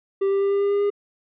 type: tone with pitch steps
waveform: triangle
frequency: 392 / 394.5 / 397 / 399.5 / 402.1 / 404.7 / 407.2 Hz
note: G4 / G4 / G4 / G4 / G4 / G#4 / G#4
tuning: 0 / +11 / +22 / +33 / +44 / -45 / -34 cents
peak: -16 dBFS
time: 0.21-0.903 s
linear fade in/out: 10 ms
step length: 99 ms
effects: resampled to 8000 Hz